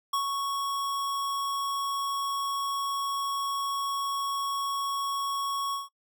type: tone with ADSR envelope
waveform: square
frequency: 1108.7 Hz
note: C#6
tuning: in tune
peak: -25 dBFS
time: 0.13-5.89 s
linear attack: 7 ms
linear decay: 97 ms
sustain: -4 dB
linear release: 160 ms
effects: noise-tail reverb RT60 0.1 s tail -24 dB re dry